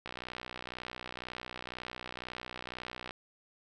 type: click train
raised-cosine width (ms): 0.3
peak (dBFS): -24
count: 190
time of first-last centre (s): 0.06-3.108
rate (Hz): 62
effects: none